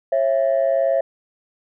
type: tone pair together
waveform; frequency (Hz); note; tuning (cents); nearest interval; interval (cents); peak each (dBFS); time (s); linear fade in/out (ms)
sine; 544 / 665.2; C#5 / E5; -33 / +16; minor third; 349; -17; 0.12-1.01; 5
effects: tanh soft clip ceiling -11 dBFS